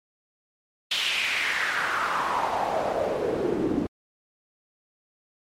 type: noise with band-pass filter sweep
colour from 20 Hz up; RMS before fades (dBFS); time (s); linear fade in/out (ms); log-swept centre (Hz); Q
pink; -26; 0.91-3.87; 5; 3300 to 270; 3.4
effects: MP3 64 kbps